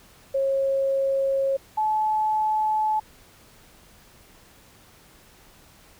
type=tone pair in turn; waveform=sine; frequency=543 / 862 Hz; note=C#5 / A5; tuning=-36 / -36 cents; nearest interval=minor sixth; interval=800 cents; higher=second; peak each=-20 dBFS; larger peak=neither; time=0.34-1.57 / 1.77-3 s; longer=neither; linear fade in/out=10 ms; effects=pink hiss -53 dBFS RMS until 5.99 s